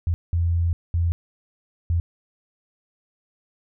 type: tone bursts at uneven times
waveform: sine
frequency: 85 Hz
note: F2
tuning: 46 cents flat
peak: -18 dBFS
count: 4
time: 0.07-0.14 / 0.33-0.73 / 0.94-1.12 / 1.9-2 s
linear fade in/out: 0 ms
effects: none